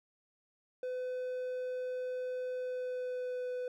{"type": "tone with pitch glide", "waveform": "triangle", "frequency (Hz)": [505, 499.5], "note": ["B4", "B4"], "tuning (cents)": [39, 20], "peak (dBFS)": -33, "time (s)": [0.83, 3.68], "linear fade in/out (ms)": 2, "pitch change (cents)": -19, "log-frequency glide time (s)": [2.55, 3.5], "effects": []}